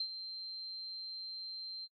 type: tone with ADSR envelope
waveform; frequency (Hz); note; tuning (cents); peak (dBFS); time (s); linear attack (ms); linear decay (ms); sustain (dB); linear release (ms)
sine; 4138; C8; -20; -32; 0-1.88; 4; 72; -9; 42
effects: noise-tail reverb RT60 0.1 s tail -24 dB re dry